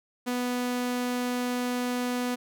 sawtooth tone, 246.9 Hz, B3, in tune, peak -23 dBFS, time 0.26-2.36 s, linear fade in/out 20 ms, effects none

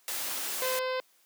white noise, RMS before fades -34 dBFS, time 0.08-0.79 s, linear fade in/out 0 ms
clicks, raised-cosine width 0.5 ms, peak -28 dBFS, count 2, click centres 0.284 / 0.313 s
harmonic tone, 514 Hz, C5, 31 cents flat, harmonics 1 / 2 / 3 / 4 / 5 / 6 / 7 / 8 / 9 / 10, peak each -30 / -36 / -40 / -42 / -44 / -46 / -47 / -48 / -49 / -50 dBFS, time 0.62-1 s, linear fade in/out 0 ms
effects white hiss -65 dBFS RMS until 1.25 s + high-pass 300 Hz 12 dB/octave

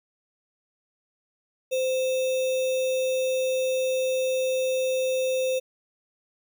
sine tone with sample-and-hold, 518 Hz, C5, 17 cents flat, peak -22 dBFS, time 1.71-5.6 s, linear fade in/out 20 ms, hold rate 3150 Hz, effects none

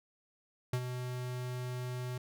square tone with ADSR envelope, 125.2 Hz, B2, 24 cents sharp, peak -29 dBFS, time 0.73-2.18 s, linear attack 4 ms, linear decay 63 ms, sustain -8 dB, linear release 5 ms, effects none

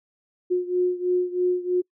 sine beating tone pair, 359.6 / 362.7 Hz, F#4 / F#4, -49 / -34 cents, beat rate 3.1 Hz, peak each -22 / -25 dBFS, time 0.5-1.82 s, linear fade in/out 20 ms, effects noise-tail reverb RT60 0.1 s tail -26 dB re dry

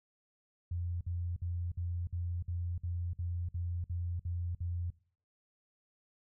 sine tone bursts, 87 Hz, F2, 6 cents flat, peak -33 dBFS, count 12, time 0.71-4.904 s, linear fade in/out 5 ms, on 300 ms, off 54 ms, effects noise-tail reverb RT60 0.5 s tail -21 dB re dry

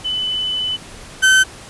sine / 35% pulse tone pair in turn, 3004 / 1533.6 Hz, F#7 / G6, +26 / -38 cents, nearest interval octave, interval 1164 cents, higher first, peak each -18 / -7 dBFS, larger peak second, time 0.04-0.77 / 1.22-1.44 s, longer first, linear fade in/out 20 ms, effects pink hiss -37 dBFS RMS until 1.69 s + resampled to 24000 Hz

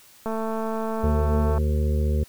click train, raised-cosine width 1 ms, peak -16 dBFS, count 294, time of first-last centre 0.26-1.58 s, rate 222 Hz
harmonic tone, 75.1 Hz, D2, 39 cents sharp, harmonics 1 / 2 / 3 / 5 / 6 / 7, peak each -20 / -31 / -31 / -34 / -35 / -37 dBFS, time 1.03-2.24 s, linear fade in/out 10 ms
effects white hiss -52 dBFS RMS until 2.28 s

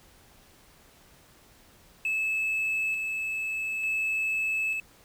triangle tone with tremolo, 2606 Hz, E7, 20 cents flat, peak -23 dBFS, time 2.05-4.8 s, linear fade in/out 2 ms, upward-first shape square, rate 0.56 Hz, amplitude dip 35%, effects tanh soft clip ceiling -20 dBFS + pink hiss -57 dBFS RMS until 5.04 s

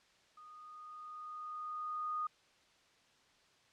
sine tone with level ramp, 1234 Hz, D#6, 15 cents flat, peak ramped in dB -53 to -34 dBFS, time 0.37-2.27 s, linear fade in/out 5 ms, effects white hiss -68 dBFS RMS until 3.72 s + low-pass 5000 Hz 12 dB/octave

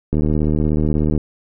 click train, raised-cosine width 3 ms, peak -6 dBFS, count 81, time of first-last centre 0.13-1.177 s, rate 76.4 Hz, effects none

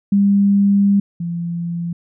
sine tone pair in turn, 200 / 170.84 Hz, G3 / F3, +35 / -38 cents, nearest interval minor third, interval 273 cents, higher first, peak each -10 / -20 dBFS, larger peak first, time 0.12-1 / 1.2-1.93 s, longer first, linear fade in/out 5 ms, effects none

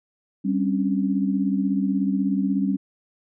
sine tone cluster, 195.4 / 269.6 / 286 Hz, G3 / C#4 / D4, -5 / -48 / -46 cents, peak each -22 / -24 / -28 dBFS, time 0.44-2.77 s, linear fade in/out 20 ms, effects none

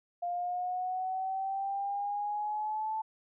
sine exponential sweep, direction up, 698.5 to 880 Hz, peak -31 dBFS, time 0.22-3.02 s, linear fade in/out 10 ms, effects none

